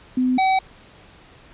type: tone pair in turn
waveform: sine / square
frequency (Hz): 254 / 761.1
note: B3 / F#5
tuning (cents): +49 / +49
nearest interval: octave + perfect fifth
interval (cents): 1900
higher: second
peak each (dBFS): -16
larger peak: neither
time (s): 0.17-0.38 / 0.38-0.59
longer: neither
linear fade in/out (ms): 5
effects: pink hiss -48 dBFS RMS until 1.53 s + resampled to 8000 Hz